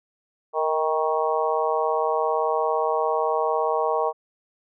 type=harmonic tone with a mistuned harmonic; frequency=157.6 Hz; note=D#3; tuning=23 cents sharp; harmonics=3 / 4 / 5 / 6 / 7; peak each=-25 / -26 / -27 / -28 / -28 dBFS; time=0.53-4.13 s; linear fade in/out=50 ms; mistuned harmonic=3; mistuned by=-22 cents; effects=none